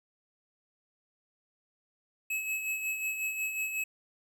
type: tone with tremolo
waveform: square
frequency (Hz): 2579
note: E7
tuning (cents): -39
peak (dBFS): -30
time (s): 2.3-3.84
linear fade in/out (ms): 5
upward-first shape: sine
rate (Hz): 5.5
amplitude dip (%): 50
effects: none